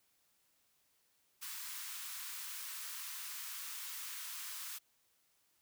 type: high-pass noise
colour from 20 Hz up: white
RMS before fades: -45 dBFS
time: 1.41-4.79 s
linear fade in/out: 20 ms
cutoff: 980 Hz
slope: 48 dB/octave
effects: white hiss -75 dBFS RMS until 5.61 s